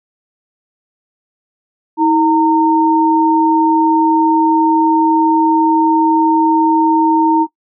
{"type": "tone pair together", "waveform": "sine", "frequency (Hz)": [320.7, 917], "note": ["E4", "A#5"], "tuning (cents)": [-48, -29], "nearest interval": "octave + tritone", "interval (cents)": 1819, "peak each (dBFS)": -11, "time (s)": [1.97, 7.47], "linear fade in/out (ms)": 50, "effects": ["noise-tail reverb RT60 0.1 s tail -19 dB re dry"]}